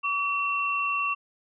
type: tone pair together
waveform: sine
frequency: 1144 / 2715 Hz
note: D6 / F7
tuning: -46 / -50 cents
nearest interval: octave + minor third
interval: 1496 cents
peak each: -27 dBFS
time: 0.03-1.15 s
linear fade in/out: 20 ms
effects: none